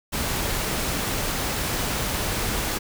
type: noise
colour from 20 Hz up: pink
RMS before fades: -26 dBFS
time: 0.12-2.79 s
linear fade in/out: 20 ms
effects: none